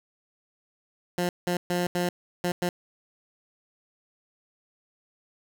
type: tone bursts at uneven times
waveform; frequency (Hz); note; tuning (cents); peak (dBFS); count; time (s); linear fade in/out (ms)
15% pulse; 176.9; F3; +23; -18; 6; 1.18-1.29 / 1.47-1.57 / 1.7-1.87 / 1.95-2.09 / 2.44-2.52 / 2.62-2.69; 2
effects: none